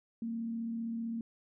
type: tone with frequency modulation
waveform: sine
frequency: 229.1 Hz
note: A#3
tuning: 30 cents flat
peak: -34 dBFS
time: 0.22-1.21 s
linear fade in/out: 2 ms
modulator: 35.4 Hz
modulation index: 0.23
effects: none